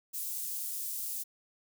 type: high-pass noise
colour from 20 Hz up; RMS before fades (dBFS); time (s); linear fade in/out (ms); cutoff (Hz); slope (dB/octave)
white; -37; 0.13-1.24; 20; 8200; 12
effects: none